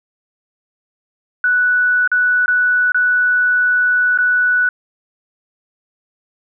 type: tone with dropouts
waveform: sine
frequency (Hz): 1480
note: F#6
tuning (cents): 0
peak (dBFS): -11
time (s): 1.44-4.69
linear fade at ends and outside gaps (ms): 2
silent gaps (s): 2.076-2.116 / 2.46-2.48 / 2.92-2.945 / 4.176-4.186
effects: none